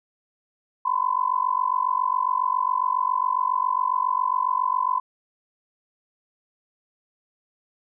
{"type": "tone with amplitude modulation", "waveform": "sine", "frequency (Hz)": 1015, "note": "B5", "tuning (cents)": 47, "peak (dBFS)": -16, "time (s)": [0.85, 5], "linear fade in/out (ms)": 10, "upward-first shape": "sine", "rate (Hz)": 47.3, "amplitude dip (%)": 95, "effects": []}